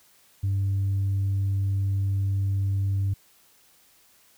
sine tone, 98 Hz, G2, in tune, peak -20 dBFS, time 0.43-3.14 s, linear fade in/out 10 ms, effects tanh soft clip ceiling -20 dBFS + white hiss -59 dBFS RMS until 4.37 s

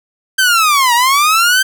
sawtooth linear two-way sweep, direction down then up, 1570 to 930 to 1570 Hz, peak -5 dBFS, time 0.38-1.63 s, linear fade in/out 10 ms, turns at 0.94 s, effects none

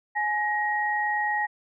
sine tone pair together, 841 / 1888 Hz, G#5 / A#6, +22 / +22 cents, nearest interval octave + major second, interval 1400 cents, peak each -26 dBFS, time 0.15-1.47 s, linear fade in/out 20 ms, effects none

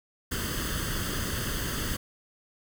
pink noise with comb filter, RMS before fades -31 dBFS, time 0.31-1.97 s, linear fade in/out 10 ms, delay 0.63 ms, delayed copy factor +0.7, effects none

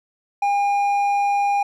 sine tone with hard clipping, 808 Hz, G#5, 48 cents flat, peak -18 dBFS, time 0.42-1.63 s, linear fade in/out 5 ms, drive 5 dB, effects none

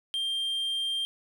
triangle tone, 3180 Hz, G7, 24 cents sharp, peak -26 dBFS, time 0.14-1.05 s, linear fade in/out 0 ms, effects none

